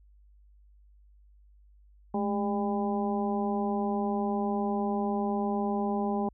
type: harmonic tone with a mistuned harmonic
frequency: 200.9 Hz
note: G3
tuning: 43 cents sharp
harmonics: 1 / 2 / 3 / 4 / 5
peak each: -29 / -33 / -38 / -33 / -40 dBFS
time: 2.14-6.29 s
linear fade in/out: 5 ms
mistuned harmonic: 1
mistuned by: +85 cents
effects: added 50 Hz sine -55 dBFS peak until 6.33 s